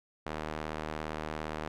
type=tone with band-pass filter; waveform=sawtooth; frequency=77.4 Hz; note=D#2; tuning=9 cents flat; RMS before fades=-38 dBFS; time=0.26-1.68 s; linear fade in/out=5 ms; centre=1000 Hz; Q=0.53; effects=none